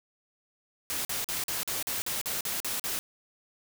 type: noise bursts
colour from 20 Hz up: white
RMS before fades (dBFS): -32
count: 11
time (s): 0.9-2.99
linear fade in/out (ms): 0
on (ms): 150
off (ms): 44
effects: none